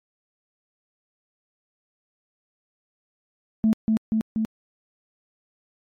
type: tone with echo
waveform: sine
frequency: 220 Hz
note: A3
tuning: in tune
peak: -14 dBFS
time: 3.64-3.73 s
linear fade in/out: 0 ms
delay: 240 ms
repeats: 3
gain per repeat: -2 dB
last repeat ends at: 4.45 s
effects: tanh soft clip ceiling -12 dBFS + MP3 64 kbps